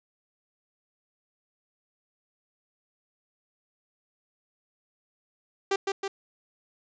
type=tone with echo; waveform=sawtooth; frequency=392 Hz; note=G4; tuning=in tune; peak=-19 dBFS; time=5.71-5.76 s; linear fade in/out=5 ms; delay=160 ms; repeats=2; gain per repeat=-3 dB; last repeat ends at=6.08 s; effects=resampled to 16000 Hz + 9-bit